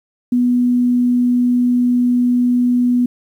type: tone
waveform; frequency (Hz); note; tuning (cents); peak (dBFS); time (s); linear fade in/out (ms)
sine; 245.5; B3; -10; -11; 0.32-3.06; 5
effects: 8-bit